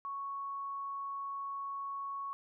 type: tone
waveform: sine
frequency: 1108.7 Hz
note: C#6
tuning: in tune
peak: -37 dBFS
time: 0.05-2.33 s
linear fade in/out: 0 ms
effects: none